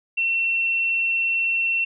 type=tone; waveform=sine; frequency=2709 Hz; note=E7; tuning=47 cents sharp; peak=-19 dBFS; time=0.17-1.85 s; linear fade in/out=10 ms; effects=none